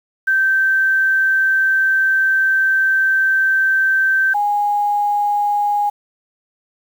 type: tone pair in turn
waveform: sine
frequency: 1555 / 823.7 Hz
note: G6 / G#5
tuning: -14 / -14 cents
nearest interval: major seventh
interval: 1100 cents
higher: first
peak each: -12 / -14 dBFS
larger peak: first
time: 0.27-4.34 / 4.34-5.9 s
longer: first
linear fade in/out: 10 ms
effects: 7-bit